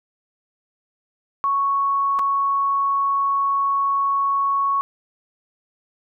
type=tone with dropouts; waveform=sine; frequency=1108.7 Hz; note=C#6; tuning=in tune; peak=-17 dBFS; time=1.44-4.81 s; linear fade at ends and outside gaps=0 ms; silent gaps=2.189-2.193 s; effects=none